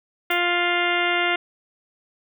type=harmonic tone; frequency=350.4 Hz; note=F4; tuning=6 cents sharp; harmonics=1 / 2 / 3 / 4 / 5 / 6 / 7 / 8 / 9 / 10; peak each=-27 / -26 / -33 / -26 / -31 / -24 / -35 / -28 / -35 / -35 dBFS; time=0.3-1.36 s; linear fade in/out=5 ms
type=noise with exponential decay; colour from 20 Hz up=violet; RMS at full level=-33 dBFS; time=0.31-0.44 s; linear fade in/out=0 ms; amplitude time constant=27 ms
effects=none